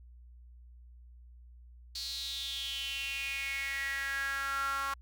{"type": "tone with high-pass filter sweep", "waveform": "sawtooth", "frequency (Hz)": 274.5, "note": "C#4", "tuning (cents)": -17, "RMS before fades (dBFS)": -36, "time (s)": [1.95, 4.94], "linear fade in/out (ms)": 5, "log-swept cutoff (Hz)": [4400, 1200], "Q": 7.2, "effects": ["added 60 Hz sine -51 dBFS peak until 5.01 s"]}